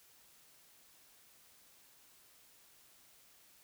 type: silence
effects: white hiss -64 dBFS RMS until 3.63 s